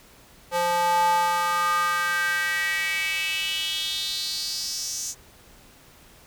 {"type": "tone with high-pass filter sweep", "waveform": "square", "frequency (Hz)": 174.3, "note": "F3", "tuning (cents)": -3, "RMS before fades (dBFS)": -25, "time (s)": [0.51, 5.15], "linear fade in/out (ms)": 50, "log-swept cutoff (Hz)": [660, 6500], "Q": 4.9, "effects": ["pink hiss -52 dBFS RMS until 6.26 s"]}